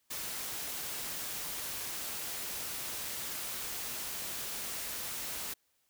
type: noise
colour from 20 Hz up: white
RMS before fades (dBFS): -39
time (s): 0.1-5.54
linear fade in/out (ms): 10
effects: white hiss -75 dBFS RMS until 5.89 s